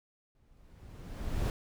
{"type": "noise with exponential growth", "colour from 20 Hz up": "brown", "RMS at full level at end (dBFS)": -28, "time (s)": [0.35, 1.5], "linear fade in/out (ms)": 1, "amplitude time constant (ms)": 250, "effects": []}